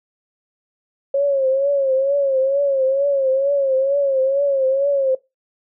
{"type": "tone with vibrato", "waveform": "sine", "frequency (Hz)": 546, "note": "C#5", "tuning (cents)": -26, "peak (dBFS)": -14, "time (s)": [1.14, 5.15], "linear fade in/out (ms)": 5, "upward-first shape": "triangle", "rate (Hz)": 2.2, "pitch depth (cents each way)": 84, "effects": ["noise-tail reverb RT60 0.2 s tail -19 dB re dry"]}